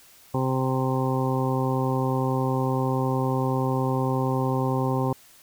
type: harmonic tone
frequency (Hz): 130.8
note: C3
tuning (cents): 0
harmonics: 1 / 2 / 3 / 4 / 6 / 7 / 8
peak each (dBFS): -25 / -28 / -30 / -31 / -33 / -33 / -34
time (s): 0.34-5.13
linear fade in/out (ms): 5
effects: white hiss -53 dBFS RMS until 5.42 s